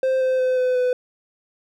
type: tone with pitch steps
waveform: triangle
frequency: 523 / 517.3 / 511.6 / 506.1 / 500.5 Hz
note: C5 / C5 / C5 / B4 / B4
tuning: -1 / -20 / -39 / +42 / +23 cents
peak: -15 dBFS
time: 0.03-0.93 s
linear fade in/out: 2 ms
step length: 180 ms
effects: none